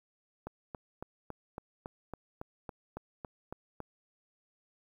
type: click train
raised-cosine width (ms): 1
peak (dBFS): -26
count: 13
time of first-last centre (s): 0.47-3.803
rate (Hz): 3.6
effects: 10-bit